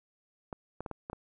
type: clicks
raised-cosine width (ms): 1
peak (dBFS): -24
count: 6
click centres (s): 0.528 / 0.806 / 0.862 / 0.913 / 1.099 / 1.131
effects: none